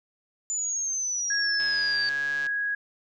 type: exponential sweep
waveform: sine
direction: down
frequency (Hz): 7060 to 4580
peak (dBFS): -26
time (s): 0.5-2.09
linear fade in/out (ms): 0
type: tone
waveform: sine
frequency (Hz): 1657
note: G#6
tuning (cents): -4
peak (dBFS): -25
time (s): 1.3-2.75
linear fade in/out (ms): 5
type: click train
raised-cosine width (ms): 0.2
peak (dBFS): -24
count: 124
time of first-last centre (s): 1.6-2.466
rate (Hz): 142
effects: none